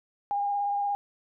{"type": "tone with vibrato", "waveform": "sine", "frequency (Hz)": 810, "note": "G#5", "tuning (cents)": -43, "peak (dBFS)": -25, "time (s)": [0.31, 0.95], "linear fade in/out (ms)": 0, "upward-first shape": "triangle", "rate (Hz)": 17, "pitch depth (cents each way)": 18, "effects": []}